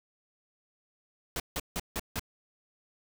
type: noise bursts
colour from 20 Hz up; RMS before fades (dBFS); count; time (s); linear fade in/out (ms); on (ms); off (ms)
pink; -33; 5; 1.36-2.195; 2; 39; 160
effects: none